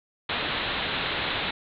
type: low-pass noise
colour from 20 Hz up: white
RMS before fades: -29 dBFS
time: 0.29-1.51 s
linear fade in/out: 5 ms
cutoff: 4000 Hz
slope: 96 dB/octave
effects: none